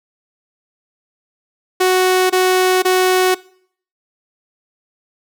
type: tone bursts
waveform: sawtooth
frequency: 370 Hz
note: F#4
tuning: in tune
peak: -7 dBFS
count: 3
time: 1.8-3.348 s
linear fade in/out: 10 ms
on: 500 ms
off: 24 ms
effects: noise-tail reverb RT60 0.6 s tail -22 dB re dry